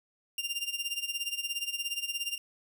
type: tone with tremolo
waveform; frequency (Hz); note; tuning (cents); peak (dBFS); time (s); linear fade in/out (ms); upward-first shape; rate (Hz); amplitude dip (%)
sawtooth; 2794; F7; 0; -26; 0.38-2.38; 2; sine; 17; 80
effects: none